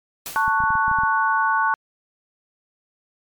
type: noise with exponential decay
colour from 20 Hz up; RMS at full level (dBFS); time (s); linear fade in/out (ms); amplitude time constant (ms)
white; -29; 0.26-0.64; 0; 81
type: chord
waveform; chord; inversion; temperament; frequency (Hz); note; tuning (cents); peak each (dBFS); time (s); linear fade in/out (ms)
sine; F# minor; first; just; 888 / 1110 / 1480; A5 / C#6 / F#6; +16 / +2 / 0; -21; 0.36-1.74; 0
type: clicks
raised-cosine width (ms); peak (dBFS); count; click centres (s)
5; -22; 9; 0.48 / 0.604 / 0.638 / 0.705 / 0.754 / 0.881 / 0.914 / 0.987 / 1.035
effects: MP3 96 kbps